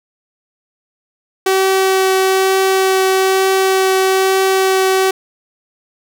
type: tone with vibrato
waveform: sawtooth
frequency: 381.1 Hz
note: G4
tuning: 49 cents flat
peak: -7 dBFS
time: 1.46-5.11 s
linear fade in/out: 5 ms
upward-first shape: triangle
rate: 1.1 Hz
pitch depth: 8 cents each way
effects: none